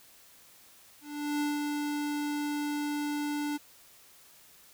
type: tone with ADSR envelope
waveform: square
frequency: 293.7 Hz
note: D4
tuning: in tune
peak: -28 dBFS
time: 1.01-3.58 s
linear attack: 400 ms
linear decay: 170 ms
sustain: -3 dB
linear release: 21 ms
effects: white hiss -57 dBFS RMS until 4.73 s